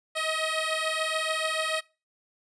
10% pulse beating tone pair, 630 / 636.9 Hz, D#5 / D#5, +21 / +40 cents, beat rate 6.9 Hz, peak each -21 dBFS, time 0.15-1.81 s, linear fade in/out 20 ms, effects noise-tail reverb RT60 0.3 s tail -22 dB re dry + resampled to 22050 Hz

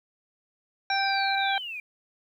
harmonic tone, 784 Hz, G5, in tune, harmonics 1 / 2 / 3 / 5, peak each -26 / -29 / -31 / -33 dBFS, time 0.9-1.58 s, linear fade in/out 2 ms
sine linear sweep, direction down, 5588 to 2349 Hz, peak -33 dBFS, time 0.9-1.8 s, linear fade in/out 2 ms
effects 10-bit

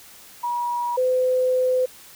sine tone pair in turn, 961 / 509.1 Hz, B5 / C5, -48 / -47 cents, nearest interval major seventh, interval 1099 cents, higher first, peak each -22 / -17 dBFS, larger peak second, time 0.43-0.97 / 0.97-1.86 s, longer second, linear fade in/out 10 ms, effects white hiss -46 dBFS RMS until 2.15 s

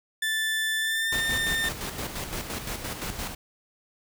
30% pulse tone with pitch glide, 1760 to 1805.3 Hz, A6 to A6, 0 to +44 cents, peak -22 dBFS, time 0.22-1.69 s, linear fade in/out 5 ms, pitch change +44 cents, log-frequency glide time 0.79-1.14 s
pink noise with tremolo, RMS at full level -32 dBFS, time 1.12-3.35 s, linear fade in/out 5 ms, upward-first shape square, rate 5.8 Hz, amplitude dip 50%
effects none

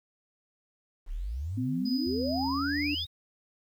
sine exponential sweep, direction up, 30.87 to 3862 Hz, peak -31 dBFS, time 1.06-3.07 s, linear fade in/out 50 ms
sine tone with pitch glide, 255.8 to 292.1 Hz, C4 to D4, -39 to -9 cents, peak -29 dBFS, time 1.57-2.95 s, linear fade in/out 10 ms, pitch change +230 cents, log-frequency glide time 2.27-2.78 s
triangle tone with tremolo, 4978 Hz, D#8, in tune, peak -34 dBFS, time 1.85-3.05 s, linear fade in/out 10 ms, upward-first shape triangle, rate 2.2 Hz, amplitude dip 35%
sine tone, 81.4 Hz, E2, 21 cents flat, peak -38 dBFS, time 2.06-3.06 s, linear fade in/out 10 ms
effects 10-bit

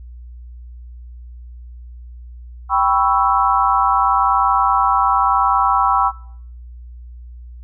sine chord, C# half-diminished seventh, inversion second, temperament equal, 784 / 987.8 / 1108.7 / 1318.5 Hz, G5 / B5 / C#6 / E6, 0 / 0 / 0 / 0 cents, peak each -18 dBFS, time 2.69-6.12 s, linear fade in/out 50 ms, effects noise-tail reverb RT60 0.6 s tail -20 dB re dry + added 60 Hz sine -33 dBFS peak until 7.63 s

